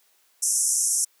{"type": "band-pass noise", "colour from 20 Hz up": "white", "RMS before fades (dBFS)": -23, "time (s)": [0.42, 1.05], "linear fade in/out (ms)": 10, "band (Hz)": [5600, 11000], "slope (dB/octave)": 96, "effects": ["white hiss -63 dBFS RMS until 1.2 s", "high-pass 400 Hz 12 dB/octave"]}